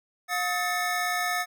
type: tone cluster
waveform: square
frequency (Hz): 715 / 1273 / 1771 / 2202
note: F5 / D#6 / A6 / C#7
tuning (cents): +41 / +39 / +11 / -12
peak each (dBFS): -31 / -32 / -31 / -35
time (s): 0.28-1.46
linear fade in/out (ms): 50
effects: none